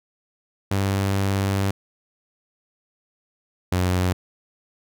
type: tone pair in turn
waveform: sawtooth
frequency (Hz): 98 / 91.09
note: G2 / F#2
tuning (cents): 0 / -27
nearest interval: minor second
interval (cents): 127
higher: first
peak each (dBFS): -16 / -15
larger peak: second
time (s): 0.71-1.71 / 3.72-4.13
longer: first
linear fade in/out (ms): 5
effects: none